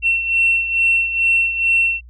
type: beating tone pair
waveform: sine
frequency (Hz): 2710 / 2712.3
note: E7 / E7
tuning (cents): +47 / +49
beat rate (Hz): 2.3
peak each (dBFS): -14 / -20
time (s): 0.02-2.01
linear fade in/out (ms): 50
effects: tanh soft clip ceiling -6 dBFS + added 60 Hz sine -38 dBFS peak until 2.09 s